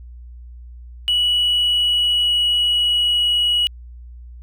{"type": "tone with pitch glide", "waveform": "triangle", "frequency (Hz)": [2937, 2915], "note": ["F#7", "F#7"], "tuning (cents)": [-13, -26], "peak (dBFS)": -12, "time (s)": [1.08, 3.67], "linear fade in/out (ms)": 0, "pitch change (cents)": -13, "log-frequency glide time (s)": [1.32, 3.29], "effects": ["tanh soft clip ceiling -10 dBFS", "added 60 Hz sine -35 dBFS peak until 4.42 s"]}